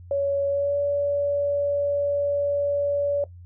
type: tone with pitch glide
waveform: sine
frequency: 560 to 571.4 Hz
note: C#5 to D5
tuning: +18 to -48 cents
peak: -20 dBFS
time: 0.11-3.24 s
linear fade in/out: 2 ms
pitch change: +34 cents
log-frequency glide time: 0.48-0.77 s
effects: noise-tail reverb RT60 0.1 s tail -17 dB re dry + added 88 Hz sine -41 dBFS peak until 3.45 s